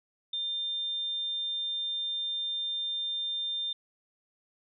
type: tone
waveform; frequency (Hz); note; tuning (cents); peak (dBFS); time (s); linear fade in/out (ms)
sine; 3600; A7; +39; -30; 0.33-3.73; 5
effects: none